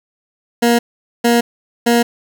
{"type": "tone bursts", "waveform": "20% pulse", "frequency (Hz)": 236.3, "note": "A#3", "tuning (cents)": 24, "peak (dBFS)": -5, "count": 3, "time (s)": [0.62, 2.03], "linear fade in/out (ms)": 10, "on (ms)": 170, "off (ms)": 450, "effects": []}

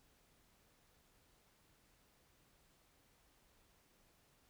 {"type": "silence", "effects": ["pink hiss -72 dBFS RMS until 4.49 s"]}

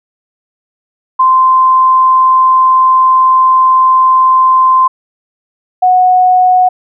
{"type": "tone pair in turn", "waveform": "sine", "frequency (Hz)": [1039, 734.7], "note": ["C6", "F#5"], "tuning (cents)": [-12, -12], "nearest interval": "tritone", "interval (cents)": 600, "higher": "first", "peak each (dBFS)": -4, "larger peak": "neither", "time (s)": [[1.19, 4.88], [5.82, 6.69]], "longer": "first", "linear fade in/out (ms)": 10, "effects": []}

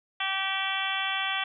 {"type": "harmonic tone with a mistuned harmonic", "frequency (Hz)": 386.8, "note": "G4", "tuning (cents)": -23, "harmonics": [2, 3, 4, 5, 6, 7, 8, 9], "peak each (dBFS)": [-35, -35, -35, -35, -35, -35, -35, -35], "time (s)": [0.2, 1.44], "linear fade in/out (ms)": 5, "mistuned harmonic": 9, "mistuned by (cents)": -39, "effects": []}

